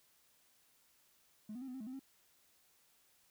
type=tone with pitch steps; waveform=triangle; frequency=213.2 / 247.3 / 267.9 / 251.1 / 264.8 / 214.3 / 257.3 / 269.1 Hz; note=G#3 / B3 / C4 / B3 / C4 / A3 / C4 / C4; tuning=+46 / +3 / +41 / +29 / +21 / -45 / -29 / +49 cents; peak=-40 dBFS; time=1.49-1.994 s; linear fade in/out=5 ms; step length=63 ms; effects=tanh soft clip ceiling -39 dBFS + white hiss -71 dBFS RMS until 3.3 s